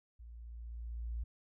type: tone with level ramp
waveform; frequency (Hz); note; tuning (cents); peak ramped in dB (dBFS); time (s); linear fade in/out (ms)
sine; 57.8; A#1; -14; -49 to -35; 0.19-1.24; 10
effects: none